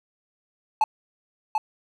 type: tone with echo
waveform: triangle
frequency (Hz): 865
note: A5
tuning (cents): -30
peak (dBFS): -14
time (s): 0.81-0.84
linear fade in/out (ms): 2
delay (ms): 740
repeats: 1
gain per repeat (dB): -4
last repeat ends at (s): 1.58
effects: none